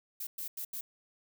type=noise bursts at uneven times; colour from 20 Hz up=violet; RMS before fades=-39 dBFS; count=4; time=0.2-0.27 / 0.38-0.48 / 0.57-0.65 / 0.73-0.81 s; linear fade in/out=5 ms; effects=none